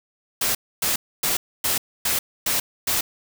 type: noise bursts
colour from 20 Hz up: white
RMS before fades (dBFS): -22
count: 7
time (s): 0.41-3.01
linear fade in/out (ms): 5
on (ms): 140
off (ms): 270
effects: none